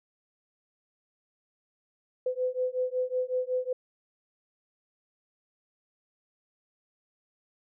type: beating tone pair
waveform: sine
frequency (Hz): 504 / 509.4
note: B4 / C5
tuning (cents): +35 / -46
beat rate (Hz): 5.4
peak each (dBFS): -30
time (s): 2.26-3.73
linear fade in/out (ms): 5
effects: none